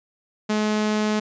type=tone; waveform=sawtooth; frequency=213 Hz; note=G#3; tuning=44 cents sharp; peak=-16 dBFS; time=0.49-1.2 s; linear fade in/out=10 ms; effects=resampled to 16000 Hz